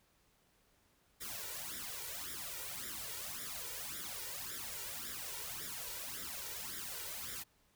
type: noise with flanger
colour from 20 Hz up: white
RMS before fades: -44 dBFS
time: 1.2-7.44 s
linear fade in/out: 20 ms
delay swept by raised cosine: 0.55 to 2.15 ms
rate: 1.8 Hz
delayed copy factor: +0.85
effects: pink hiss -72 dBFS RMS until 7.75 s